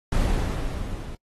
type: noise with level ramp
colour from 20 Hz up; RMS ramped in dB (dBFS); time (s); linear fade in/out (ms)
brown; -20 to -35; 0.12-1.15; 2
effects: noise-tail reverb RT60 0.1 s tail -25 dB re dry + AAC 32 kbps